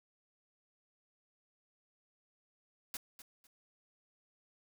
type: noise with echo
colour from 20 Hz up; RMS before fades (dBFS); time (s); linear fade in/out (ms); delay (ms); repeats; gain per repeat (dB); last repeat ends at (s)
white; -41; 2.94-2.97; 2; 250; 2; -12; 3.47
effects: none